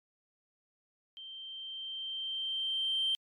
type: tone with level ramp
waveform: sine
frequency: 3136 Hz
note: G7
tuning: in tune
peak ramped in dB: -44 to -26 dBFS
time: 1.17-3.15 s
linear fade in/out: 0 ms
effects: tanh soft clip ceiling -24 dBFS + MP3 96 kbps